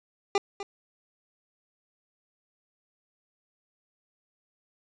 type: tone with echo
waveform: 25% pulse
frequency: 400.4 Hz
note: G4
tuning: 37 cents sharp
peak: -17 dBFS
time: 0.35-0.38 s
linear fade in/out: 2 ms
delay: 250 ms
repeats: 1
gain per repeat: -13 dB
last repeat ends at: 0.63 s
effects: resampled to 16000 Hz + 9-bit